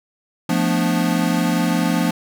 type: chord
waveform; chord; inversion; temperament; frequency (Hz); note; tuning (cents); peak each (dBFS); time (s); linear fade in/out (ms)
square; B half-diminished seventh; second; equal; 174.61 / 220 / 246.9 / 293.7; F3 / A3 / B3 / D4; 0 / 0 / 0 / 0; -21 / -24 / -23 / -24; 0.49-2.11; 5
effects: none